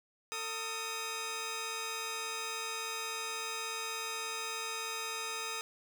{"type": "tone pair together", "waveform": "10% pulse", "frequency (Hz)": [450, 1253.5], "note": ["A4", "D#6"], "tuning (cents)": [39, 12], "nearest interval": "octave + tritone", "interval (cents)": 1773, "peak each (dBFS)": [-33, -30], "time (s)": [0.32, 5.61], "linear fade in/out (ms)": 0, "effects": []}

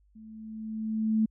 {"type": "tone with level ramp", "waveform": "sine", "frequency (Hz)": 219, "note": "A3", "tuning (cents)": -8, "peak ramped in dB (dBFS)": [-46, -20], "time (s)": [0.15, 1.26], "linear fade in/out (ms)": 10, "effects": ["added 50 Hz sine -61 dBFS peak until 1.3 s"]}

